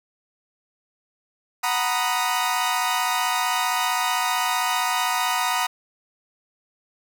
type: chord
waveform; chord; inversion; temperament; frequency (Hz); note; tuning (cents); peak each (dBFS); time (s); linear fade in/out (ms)
sawtooth; B major seventh; second; equal; 740 / 932.3 / 987.8 / 1244.5; F#5 / A#5 / B5 / D#6; 0 / 0 / 0 / 0; -23; 1.63-5.67; 10
effects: none